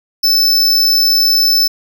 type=tone; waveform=square; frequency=5274 Hz; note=E8; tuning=in tune; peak=-9 dBFS; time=0.23-1.68 s; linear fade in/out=10 ms; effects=none